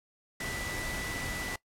sine tone in noise, 1975.5 Hz, B6, in tune, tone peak -38 dBFS, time 0.4-1.56 s, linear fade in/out 5 ms, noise pink, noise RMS -37 dBFS, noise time 0.4-1.56 s, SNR -4 dB, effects noise-tail reverb RT60 0.1 s tail -20 dB re dry + low-pass 12000 Hz 12 dB/octave

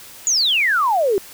sine exponential sweep, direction down, 7040 to 370 Hz, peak -14 dBFS, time 0.27-1.18 s, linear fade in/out 0 ms, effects white hiss -40 dBFS RMS until 1.33 s

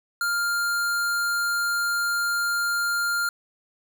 square tone, 1400 Hz, F6, 4 cents sharp, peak -23 dBFS, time 0.21-3.29 s, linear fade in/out 2 ms, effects none

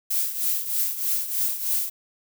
violet noise with tremolo, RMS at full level -22 dBFS, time 0.1-1.9 s, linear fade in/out 10 ms, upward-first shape triangle, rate 3.2 Hz, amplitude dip 75%, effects none

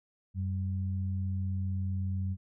sine tone pair together, 92.5 / 192.86 Hz, F#2 / G3, 0 / -28 cents, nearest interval octave + minor second, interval 1272 cents, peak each -30 / -38 dBFS, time 0.34-2.37 s, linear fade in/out 50 ms, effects none

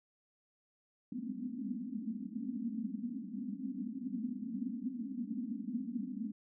white band-pass noise, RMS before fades -40 dBFS, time 1.12-6.32 s, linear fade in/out 5 ms, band 200 to 270 Hz, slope 96 dB/octave, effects none

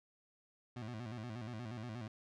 25% pulse tone with vibrato, 115.2 Hz, A#2, 20 cents flat, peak -39 dBFS, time 0.76-2.08 s, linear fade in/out 5 ms, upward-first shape square, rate 8.4 Hz, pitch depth 110 cents each way, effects low-pass 5000 Hz 12 dB/octave

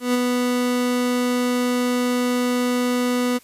30% pulse tone with ADSR envelope, 246.9 Hz, B3, in tune, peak -13 dBFS, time 0-3.39 s, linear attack 140 ms, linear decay 20 ms, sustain -3 dB, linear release 25 ms, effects white hiss -51 dBFS RMS until 3.43 s + resampled to 32000 Hz

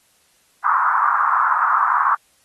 white band-pass noise, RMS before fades -17 dBFS, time 0.64-2.15 s, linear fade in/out 5 ms, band 1000 to 1300 Hz, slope 48 dB/octave, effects white hiss -59 dBFS RMS until 2.44 s + AAC 32 kbps

